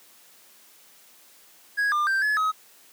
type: tone with pitch steps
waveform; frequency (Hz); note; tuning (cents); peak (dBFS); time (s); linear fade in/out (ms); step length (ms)
triangle; 1657 / 1200 / 1570 / 1706 / 1270; G#6 / D6 / G6 / G#6 / D#6; -4 / +37 / +2 / +46 / +35; -19; 1.77-2.52; 20; 150
effects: white hiss -54 dBFS RMS until 2.92 s + high-pass 200 Hz 12 dB/octave